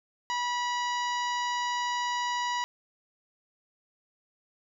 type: harmonic tone with a mistuned harmonic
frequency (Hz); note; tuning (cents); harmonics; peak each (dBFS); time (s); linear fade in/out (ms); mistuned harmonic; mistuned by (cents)
974; B5; -24; 1 / 2 / 3 / 4 / 5 / 6 / 7; -29 / -35 / -39 / -41 / -43 / -45 / -46; 0.3-2.64; 0; 6; -31
effects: 11-bit